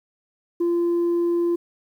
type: tone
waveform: sine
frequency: 343.9 Hz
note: F4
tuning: 27 cents flat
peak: -16 dBFS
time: 0.6-1.56 s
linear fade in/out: 10 ms
effects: tanh soft clip ceiling -17 dBFS + 9-bit